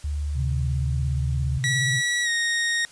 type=tone; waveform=sine; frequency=73.42 Hz; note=D2; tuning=in tune; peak=-24 dBFS; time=0.04-1.58 s; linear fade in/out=5 ms
type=tone with vibrato; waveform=sine; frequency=130.81 Hz; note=C3; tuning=in tune; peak=-24 dBFS; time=0.34-2.02 s; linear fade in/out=50 ms; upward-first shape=sine; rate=17 Hz; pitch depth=140 cents each way
type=tone with pitch glide; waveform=sawtooth; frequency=1933 to 1862.8 Hz; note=B6 to A#6; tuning=-38 to -2 cents; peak=-18 dBFS; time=1.64-2.85 s; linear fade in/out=0 ms; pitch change=-64 cents; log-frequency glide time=2.23-2.29 s
effects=white hiss -49 dBFS RMS until 2.91 s + resampled to 22050 Hz

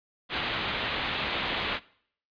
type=low-pass noise; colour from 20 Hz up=white; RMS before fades=-31 dBFS; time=0.29-1.8 s; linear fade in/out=50 ms; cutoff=3800 Hz; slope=48 dB/octave; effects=noise-tail reverb RT60 0.6 s tail -21 dB re dry + resampled to 11025 Hz

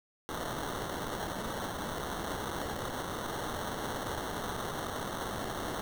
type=noise with sample-and-hold; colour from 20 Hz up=white; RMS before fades=-37 dBFS; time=0.29-5.81 s; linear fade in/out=0 ms; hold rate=2450 Hz; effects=none

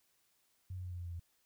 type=tone with pitch steps; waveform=sine; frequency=92.5 / 91.23 / 89.97 / 88.73 / 87.51 / 86.31 / 85.12 Hz; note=F#2 / F#2 / F#2 / F2 / F2 / F2 / F2; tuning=0 / -24 / -48 / +28 / +4 / -20 / -44 cents; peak=-40 dBFS; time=0.7-1.197 s; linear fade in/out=5 ms; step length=71 ms; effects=white hiss -75 dBFS RMS until 1.45 s

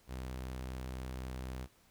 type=tone; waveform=sawtooth; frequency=63.9 Hz; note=C2; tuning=40 cents flat; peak=-36 dBFS; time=0.07-1.68 s; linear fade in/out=50 ms; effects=pink hiss -67 dBFS RMS until 1.9 s

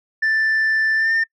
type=tone with pitch glide; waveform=sine; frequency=1767 to 1806.2 Hz; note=A6 to A6; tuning=+7 to +45 cents; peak=-13 dBFS; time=0.22-1.24 s; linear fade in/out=10 ms; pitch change=+38 cents; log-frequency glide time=0.96-1.12 s; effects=noise-tail reverb RT60 0.1 s tail -26 dB re dry + tanh soft clip ceiling -14 dBFS

